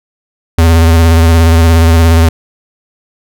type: tone with vibrato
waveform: square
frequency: 82.41 Hz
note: E2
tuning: in tune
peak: -4 dBFS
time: 0.58-2.29 s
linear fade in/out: 5 ms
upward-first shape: square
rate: 17 Hz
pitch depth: 30 cents each way
effects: none